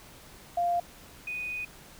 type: tone pair in turn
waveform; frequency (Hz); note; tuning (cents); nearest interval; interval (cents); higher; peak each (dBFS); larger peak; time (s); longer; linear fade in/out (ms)
sine; 697 / 2484; F5 / D#7; -4 / -3; octave + minor seventh; 2201; second; -24 / -32; first; 0.57-0.8 / 1.27-1.65; second; 5
effects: pink hiss -51 dBFS RMS until 1.99 s